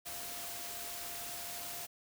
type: tone in noise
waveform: sine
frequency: 696 Hz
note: F5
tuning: 6 cents flat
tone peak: -51 dBFS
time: 0.05-1.87 s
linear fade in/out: 20 ms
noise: white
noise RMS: -43 dBFS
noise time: 0.05-1.87 s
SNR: -11 dB
effects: none